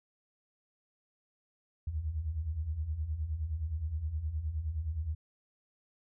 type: beating tone pair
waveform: sine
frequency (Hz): 71.2 / 80.8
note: C#2 / E2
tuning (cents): +47 / -34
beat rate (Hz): 9.6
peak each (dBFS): -39 / -33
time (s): 1.87-5.15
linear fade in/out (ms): 5
effects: none